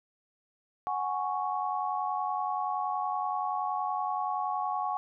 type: chord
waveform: sine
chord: F# suspended second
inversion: none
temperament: equal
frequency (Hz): 740 / 830.6 / 1108.7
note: F#5 / G#5 / C#6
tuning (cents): 0 / 0 / 0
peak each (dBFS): -33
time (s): 0.87-4.97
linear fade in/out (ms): 0
effects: none